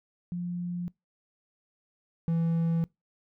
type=tone pair in turn; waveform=sine / triangle; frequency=175.8 / 165.93 Hz; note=F3 / E3; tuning=+12 / +12 cents; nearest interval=minor second; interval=100 cents; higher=first; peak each=-30 / -22 dBFS; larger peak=second; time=0.32-0.88 / 2.28-2.84 s; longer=neither; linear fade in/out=0 ms; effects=noise-tail reverb RT60 0.2 s tail -24 dB re dry